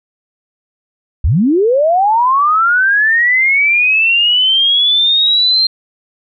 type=linear sweep; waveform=sine; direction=up; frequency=51.6 to 4186 Hz; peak=-8 dBFS; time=1.24-5.67 s; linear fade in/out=5 ms; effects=none